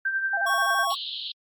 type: tone with tremolo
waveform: sine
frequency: 1568 Hz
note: G6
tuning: in tune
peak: -21 dBFS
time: 0.05-0.85 s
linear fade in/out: 5 ms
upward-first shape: triangle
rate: 11 Hz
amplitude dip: 60%
type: tone with vibrato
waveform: sine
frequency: 740 Hz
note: F#5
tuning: in tune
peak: -28 dBFS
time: 0.33-0.93 s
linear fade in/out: 5 ms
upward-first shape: square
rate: 12 Hz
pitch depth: 130 cents each way
type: tone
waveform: square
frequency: 1108.7 Hz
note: C#6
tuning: in tune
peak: -25 dBFS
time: 0.46-0.95 s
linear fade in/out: 10 ms
type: band-pass noise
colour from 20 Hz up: pink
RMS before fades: -34 dBFS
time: 0.9-1.32 s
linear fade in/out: 5 ms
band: 3000 to 4300 Hz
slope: 96 dB/octave
effects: AAC 64 kbps